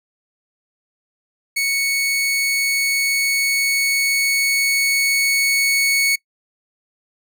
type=tone with level ramp; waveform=sawtooth; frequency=2217 Hz; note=C#7; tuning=in tune; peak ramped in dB=-14 to -11 dBFS; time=1.56-6.16 s; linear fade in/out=10 ms; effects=noise-tail reverb RT60 0.1 s tail -24 dB re dry